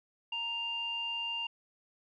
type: tone with low-pass filter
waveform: square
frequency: 932.3 Hz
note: A#5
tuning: in tune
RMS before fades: -36 dBFS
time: 0.32-1.47 s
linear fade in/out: 5 ms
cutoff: 2800 Hz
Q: 9
effects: none